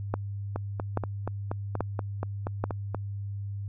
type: two click trains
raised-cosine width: 1 ms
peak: -13 / -17 dBFS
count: 4 / 11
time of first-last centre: 0.14-2.64 / 0.56-2.947 s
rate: 1.2 / 4.19 Hz
effects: added 100 Hz sine -32 dBFS peak until 3.68 s